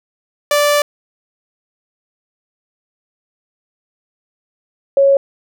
sawtooth / sine tone pair in turn, 585 / 552.2 Hz, D5 / C#5, -7 / -7 cents, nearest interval minor second, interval 100 cents, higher first, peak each -7 dBFS, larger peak neither, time 0.51-0.82 / 4.97-5.17 s, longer first, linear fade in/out 2 ms, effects none

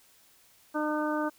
harmonic tone, 303 Hz, D#4, 46 cents flat, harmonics 1 / 2 / 3 / 4 / 5, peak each -30 / -33 / -35 / -36 / -37 dBFS, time 0.74-1.3 s, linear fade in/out 20 ms, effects white hiss -61 dBFS RMS until 1.38 s

